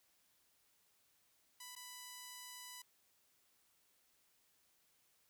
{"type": "tone with dropouts", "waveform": "5% pulse", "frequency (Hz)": 992, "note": "B5", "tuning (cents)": 7, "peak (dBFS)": -38, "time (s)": [1.6, 2.82], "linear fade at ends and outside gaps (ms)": 5, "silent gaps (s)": [1.753, 1.762], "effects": ["white hiss -75 dBFS RMS until 5.29 s"]}